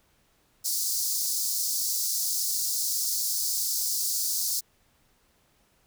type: high-pass noise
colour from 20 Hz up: pink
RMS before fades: -28 dBFS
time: 0.64-4.61 s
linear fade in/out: 20 ms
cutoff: 4600 Hz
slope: 48 dB/octave
effects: pink hiss -66 dBFS RMS until 5.86 s